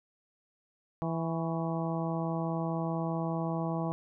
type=harmonic tone with a mistuned harmonic; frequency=164.81 Hz; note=E3; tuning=in tune; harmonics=1 / 2 / 3 / 4 / 5 / 6 / 7; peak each=-32 / -37 / -41 / -38 / -40 / -43 / -44 dBFS; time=1.02-3.92 s; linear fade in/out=0 ms; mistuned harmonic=7; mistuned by=-56 cents; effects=none